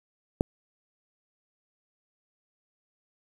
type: click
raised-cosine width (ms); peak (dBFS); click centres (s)
2; -9; 0.409
effects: 7-bit